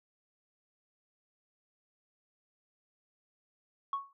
sine tone with exponential decay, 1107 Hz, C#6, 3 cents flat, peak -26 dBFS, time 3.93-4.13 s, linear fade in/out 2 ms, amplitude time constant 42 ms, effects tanh soft clip ceiling -27 dBFS

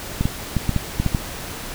clicks, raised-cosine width 5 ms, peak -6 dBFS, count 8, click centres 0.21 / 0.255 / 0.567 / 0.693 / 0.763 / 1 / 1.063 / 1.148 s, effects pink hiss -32 dBFS RMS until 1.74 s

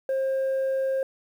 sine tone, 533 Hz, C5, 32 cents sharp, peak -20 dBFS, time 0.09-1.03 s, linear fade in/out 2 ms, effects tanh soft clip ceiling -22 dBFS + 9-bit

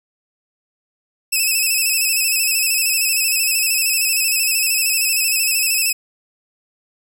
10% pulse tone with vibrato, 2600 Hz, E7, 24 cents flat, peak -7 dBFS, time 1.32-5.93 s, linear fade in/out 10 ms, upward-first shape square, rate 13 Hz, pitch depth 40 cents each way, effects 8-bit

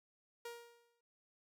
sawtooth tone with exponential decay, 471.5 Hz, A#4, 20 cents sharp, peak -39 dBFS, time 0.45-1.01 s, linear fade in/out 5 ms, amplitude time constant 120 ms, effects none

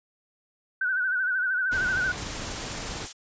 sine tone with vibrato, 1502 Hz, F#6, 26 cents sharp, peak -23 dBFS, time 0.81-2.12 s, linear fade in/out 5 ms, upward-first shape sine, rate 13 Hz, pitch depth 68 cents each way
pink noise, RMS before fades -35 dBFS, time 1.71-3.07 s, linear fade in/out 20 ms
blue noise with tremolo, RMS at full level -32 dBFS, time 2.16-3.13 s, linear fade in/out 20 ms, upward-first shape sine, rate 20 Hz, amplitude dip 35%
effects resampled to 16000 Hz

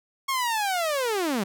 sawtooth linear sweep, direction down, 1100 to 181.8 Hz, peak -20 dBFS, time 0.28-1.44 s, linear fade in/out 10 ms, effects none

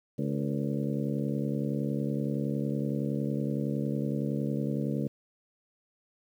harmonic tone with a mistuned harmonic, 70.8 Hz, C#2, 37 cents sharp, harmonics 2 / 3 / 4 / 5 / 6 / 7 / 8, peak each -32 / -32 / -35 / -41 / -41 / -40 / -43 dBFS, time 0.18-5.08 s, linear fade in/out 10 ms, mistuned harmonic 6, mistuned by +79 cents, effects 10-bit

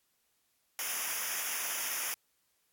white noise with comb filter, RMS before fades -35 dBFS, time 0.79-2.14 s, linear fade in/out 0 ms, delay 0.24 ms, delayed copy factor -0.9, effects white hiss -75 dBFS RMS until 2.72 s + AAC 64 kbps

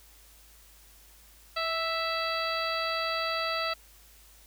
harmonic tone with a mistuned harmonic, 659.3 Hz, E5, in tune, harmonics 1 / 2 / 3 / 4 / 5 / 6 / 7, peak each -34 / -32 / -37 / -37 / -42 / -38 / -37 dBFS, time 1.56-3.74 s, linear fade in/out 10 ms, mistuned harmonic 1, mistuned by -19 cents, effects added 52 Hz sine -57 dBFS peak until 4.46 s + white hiss -57 dBFS RMS until 4.46 s

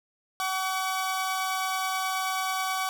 sawtooth tone pair together, 754.9 / 1137 Hz, F#5 / C#6, +35 / +44 cents, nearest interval perfect fifth, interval 709 cents, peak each -26 dBFS, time 0.4-2.89 s, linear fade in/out 0 ms, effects none

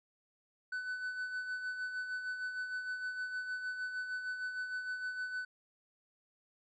triangle tone with tremolo, 1500 Hz, F#6, 23 cents sharp, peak -33 dBFS, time 0.72-5.45 s, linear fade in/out 5 ms, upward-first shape sine, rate 6.5 Hz, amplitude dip 50%, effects resampled to 16000 Hz

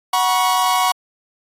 45% pulse chord, F# suspended fourth, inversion none, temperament equal with one note detuned, 740 / 965.8 / 1108.7 Hz, F#5 / B5 / C#6, 0 / -39 / 0 cents, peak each -19 dBFS, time 0.13-0.92 s, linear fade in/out 5 ms, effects AAC 48 kbps

